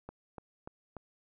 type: click train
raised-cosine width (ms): 1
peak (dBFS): -29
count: 4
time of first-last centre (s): 0.09-0.967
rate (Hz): 3.42
effects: none